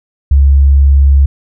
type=tone; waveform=sine; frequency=69.3 Hz; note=C#2; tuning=in tune; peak=-3 dBFS; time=0.31-1.26 s; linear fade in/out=5 ms; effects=none